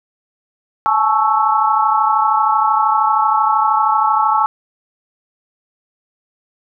sine chord, A major seventh, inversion third, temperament equal with one note detuned, 847.1 / 880 / 1108.7 / 1318.5 Hz, G#5 / A5 / C#6 / E6, +34 / 0 / 0 / 0 cents, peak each -17 dBFS, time 0.86-4.46 s, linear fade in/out 0 ms, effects none

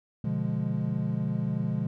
triangle chord, B diminished seventh, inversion none, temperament equal, 123.47 / 146.83 / 174.61 / 207.7 Hz, B2 / D3 / F3 / Ab3, 0 / 0 / 0 / 0 cents, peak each -30 dBFS, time 0.24-1.87 s, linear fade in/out 5 ms, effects none

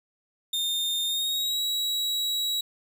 40% pulse tone with pitch glide, 3641 to 3880 Hz, A#7 to B7, -41 to -31 cents, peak -24 dBFS, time 0.53-2.61 s, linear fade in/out 5 ms, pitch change +110 cents, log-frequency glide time 1.05-1.61 s, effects none

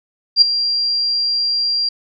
sine tone with ADSR envelope, 4756 Hz, D8, 21 cents sharp, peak -3 dBFS, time 0.36-1.89 s, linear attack 57 ms, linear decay 9 ms, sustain -12 dB, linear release 5 ms, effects none

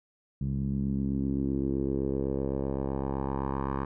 10% pulse tone with low-pass filter sweep, 67.8 Hz, C#2, 38 cents flat, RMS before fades -30 dBFS, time 0.41-3.85 s, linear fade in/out 5 ms, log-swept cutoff 160 to 1200 Hz, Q 2.6, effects none

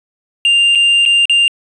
triangle tone with dropouts, 2794 Hz, F7, in tune, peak -6 dBFS, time 0.45-1.48 s, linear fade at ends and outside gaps 1 ms, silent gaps 0.751-0.755 / 1.053-1.06 / 1.255-1.296 s, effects resampled to 22050 Hz

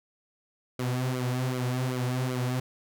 sawtooth tone with flanger, 126.7 Hz, B2, 45 cents sharp, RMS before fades -29 dBFS, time 0.79-2.6 s, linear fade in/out 5 ms, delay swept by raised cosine 1.1 to 5.9 ms, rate 2.6 Hz, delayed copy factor -0.75, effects none

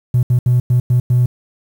triangle tone bursts at uneven times, 123.47 Hz, B2, in tune, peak -6 dBFS, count 6, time 0.14-0.23 / 0.3-0.39 / 0.46-0.6 / 0.7-0.8 / 0.9-1 / 1.1-1.26 s, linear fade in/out 5 ms, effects tanh soft clip ceiling -6 dBFS + 7-bit

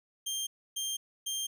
20% pulse tone bursts, 3182 Hz, G7, 25 cents sharp, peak -27 dBFS, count 3, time 0.26-1.47 s, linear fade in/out 10 ms, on 210 ms, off 290 ms, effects none

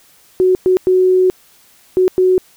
sine tone bursts at uneven times, 370 Hz, F#4, in tune, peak -8 dBFS, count 5, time 0.4-0.55 / 0.66-0.77 / 0.87-1.3 / 1.97-2.08 / 2.18-2.38 s, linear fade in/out 0 ms, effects white hiss -49 dBFS RMS until 2.56 s

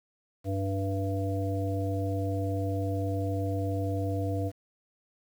harmonic tone with a mistuned harmonic, 97.7 Hz, G2, 5 cents flat, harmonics 1 / 3 / 5 / 7, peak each -29 / -34 / -36 / -37 dBFS, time 0.44-4.52 s, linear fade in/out 50 ms, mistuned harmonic 7, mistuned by -20 cents, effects 9-bit

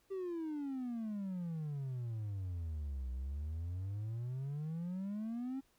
triangle exponential two-way sweep, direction down then up, 393.5 to 62 to 273 Hz, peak -35 dBFS, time 0.1-5.61 s, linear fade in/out 20 ms, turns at 3.11 s, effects tanh soft clip ceiling -31 dBFS + pink hiss -73 dBFS RMS until 5.78 s

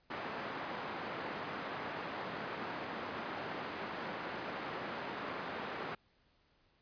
white band-pass noise, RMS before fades -42 dBFS, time 0.1-5.95 s, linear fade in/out 5 ms, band 150 to 1400 Hz, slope 12 dB/octave, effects pink hiss -72 dBFS RMS until 6.81 s + resampled to 11025 Hz

